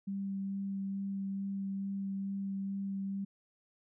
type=tone with vibrato; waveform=sine; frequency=196 Hz; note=G3; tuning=in tune; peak=-34 dBFS; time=0.07-3.25 s; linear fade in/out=10 ms; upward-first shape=sine; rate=2.3 Hz; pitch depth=9 cents each way; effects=none